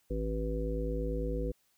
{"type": "harmonic tone", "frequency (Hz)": 54.4, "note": "A1", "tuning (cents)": -19, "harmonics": [1, 3, 5, 7, 9], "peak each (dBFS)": [-33, -40, -40, -41, -37], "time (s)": [0.1, 1.52], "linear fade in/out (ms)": 10, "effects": ["white hiss -72 dBFS RMS until 1.77 s"]}